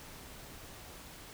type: silence
effects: pink hiss -50 dBFS RMS until 1.33 s